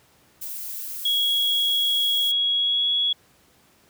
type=noise; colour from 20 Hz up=violet; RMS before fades=-33 dBFS; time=0.41-2.32 s; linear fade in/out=10 ms
type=tone with pitch glide; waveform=sine; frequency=3322 to 3355 Hz; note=G#7 to G#7; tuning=0 to +17 cents; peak=-19 dBFS; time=1.05-3.13 s; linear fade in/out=5 ms; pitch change=+17 cents; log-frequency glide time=2.55-2.89 s
effects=pink hiss -58 dBFS RMS until 3.89 s + high-pass 80 Hz 12 dB/octave